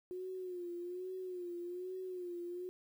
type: tone with vibrato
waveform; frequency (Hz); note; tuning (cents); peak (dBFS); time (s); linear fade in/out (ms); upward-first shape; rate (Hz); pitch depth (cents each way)
sine; 360.2; F#4; -46; -40; 0.11-2.69; 0; sine; 1.2; 64
effects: 11-bit